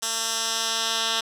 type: tone with band-pass filter sweep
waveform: 10% pulse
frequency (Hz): 225.8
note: A3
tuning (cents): +45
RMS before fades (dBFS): -26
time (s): 0.02-1.21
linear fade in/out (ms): 10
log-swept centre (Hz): 6900 to 4000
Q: 1.4
effects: none